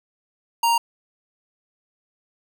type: tone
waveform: square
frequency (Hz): 932.3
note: A#5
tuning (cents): 0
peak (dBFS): -17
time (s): 0.63-0.78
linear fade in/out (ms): 5
effects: none